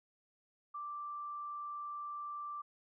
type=tone; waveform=sine; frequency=1174.7 Hz; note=D6; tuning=in tune; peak=-40 dBFS; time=0.74-2.62 s; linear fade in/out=10 ms; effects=none